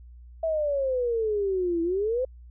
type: exponential two-way sweep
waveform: sine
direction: down then up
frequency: 659.3 to 329.6 to 528 Hz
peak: -23 dBFS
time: 0.43-2.25 s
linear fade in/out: 5 ms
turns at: 1.82 s
effects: added 60 Hz sine -44 dBFS peak until 2.5 s